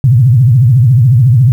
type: tone with vibrato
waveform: sine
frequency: 123.47 Hz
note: B2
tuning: in tune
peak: -3 dBFS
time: 0.04-1.52 s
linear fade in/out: 0 ms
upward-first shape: triangle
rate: 14 Hz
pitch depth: 270 cents each way
effects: 7-bit